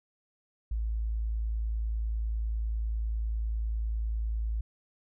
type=tone; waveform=sine; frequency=55 Hz; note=A1; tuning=in tune; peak=-28 dBFS; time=0.71-4.61 s; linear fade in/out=5 ms; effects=none